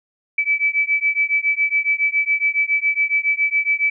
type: beating tone pair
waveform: sine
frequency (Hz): 2300 / 2307.2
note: D7 / D7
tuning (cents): -37 / -31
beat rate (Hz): 7.2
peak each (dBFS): -19 / -19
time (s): 0.38-3.9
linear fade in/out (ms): 5
effects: none